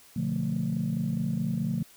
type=chord; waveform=sine; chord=B half-diminished seventh; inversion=none; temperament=just; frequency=123.47 / 148.16 / 177.8 / 222.2 Hz; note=B2 / D3 / F3 / A3; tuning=0 / +16 / +31 / +17 cents; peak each=-34 / -31 / -30 / -30 dBFS; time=0.16-1.83 s; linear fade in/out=5 ms; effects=tanh soft clip ceiling -19 dBFS + white hiss -55 dBFS RMS until 1.96 s